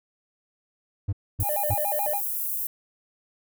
triangle tone bursts, 98 Hz, G2, in tune, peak -20 dBFS, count 3, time 1.08-1.744 s, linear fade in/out 10 ms, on 48 ms, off 260 ms
pink high-pass noise, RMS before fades -29 dBFS, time 1.4-2.67 s, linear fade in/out 2 ms, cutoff 12000 Hz, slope 24 dB/octave
triangle tone with vibrato, 698.5 Hz, F5, in tune, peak -24 dBFS, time 1.42-2.21 s, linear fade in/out 50 ms, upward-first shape square, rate 7 Hz, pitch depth 260 cents each way
effects none

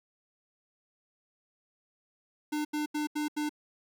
square tone bursts, 300 Hz, D4, 37 cents sharp, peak -30 dBFS, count 5, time 2.52-3.494 s, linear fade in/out 10 ms, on 130 ms, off 81 ms, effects 12-bit

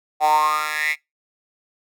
10% pulse tone with high-pass filter sweep, 152.4 Hz, D#3, 36 cents flat, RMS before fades -19 dBFS, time 0.2-0.96 s, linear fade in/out 50 ms, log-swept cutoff 750 to 2200 Hz, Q 9.4, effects noise-tail reverb RT60 0.2 s tail -23 dB re dry

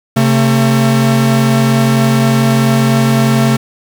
45% pulse tone pair together, 133.9 / 224.6 Hz, C3 / A3, +40 / +36 cents, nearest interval major sixth, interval 896 cents, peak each -11 dBFS, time 0.16-3.57 s, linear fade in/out 10 ms, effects 7-bit

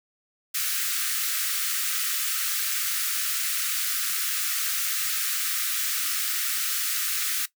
white high-pass noise, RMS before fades -27 dBFS, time 0.54-7.46 s, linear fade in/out 10 ms, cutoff 1200 Hz, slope 96 dB/octave, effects noise-tail reverb RT60 0.1 s tail -17 dB re dry

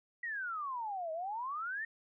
sine exponential two-way sweep, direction down then up, 1953 to 624 to 1863 Hz, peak -36 dBFS, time 0.23-1.85 s, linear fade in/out 5 ms, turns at 1.12 s, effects none

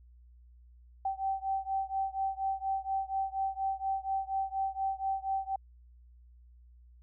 sine beating tone pair, 773 / 777.2 Hz, G5 / G5, -24 / -15 cents, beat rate 4.2 Hz, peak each -33 / -34 dBFS, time 1.05-5.56 s, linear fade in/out 5 ms, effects added 60 Hz sine -54 dBFS peak until 7.02 s

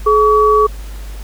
sine tone pair together, 426.2 / 1136 Hz, G#4 / C#6, +45 / +42 cents, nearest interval octave + perfect fourth, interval 1697 cents, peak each -10 dBFS, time 0.06-0.67 s, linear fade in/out 10 ms, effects added 50 Hz sine -25 dBFS peak until 1.23 s + pink hiss -39 dBFS RMS until 1.23 s

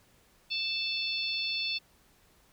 harmonic tone, 881 Hz, A5, 2 cents sharp, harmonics 3 / 4 / 5 / 6, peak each -34 / -35 / -34 / -43 dBFS, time 0.5-1.79 s, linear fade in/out 20 ms, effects pink hiss -64 dBFS RMS until 2.52 s

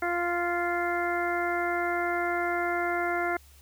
harmonic tone, 348.4 Hz, F4, 4 cents flat, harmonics 1 / 2 / 3 / 4 / 5 / 6, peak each -31 / -30 / -38 / -32 / -37 / -35 dBFS, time 0.02-3.37 s, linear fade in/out 5 ms, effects added 70 Hz sine -53 dBFS peak until 3.61 s + white hiss -58 dBFS RMS until 3.61 s

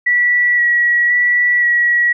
sine tone with vibrato, 1936 Hz, B6, 35 cents flat, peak -10 dBFS, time 0.06-2.13 s, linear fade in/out 10 ms, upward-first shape square, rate 0.96 Hz, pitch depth 13 cents each way, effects none

